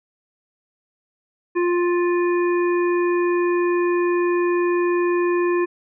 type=harmonic tone; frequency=350.8 Hz; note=F4; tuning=8 cents sharp; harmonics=1 / 3 / 5 / 7; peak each=-17 / -27 / -31 / -34 dBFS; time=1.55-5.66 s; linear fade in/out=20 ms; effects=none